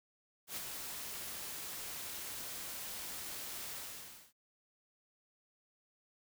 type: noise with ADSR envelope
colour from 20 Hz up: white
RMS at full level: -40 dBFS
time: 0.47-4.33 s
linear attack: 96 ms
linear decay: 22 ms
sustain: -4 dB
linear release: 580 ms
effects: none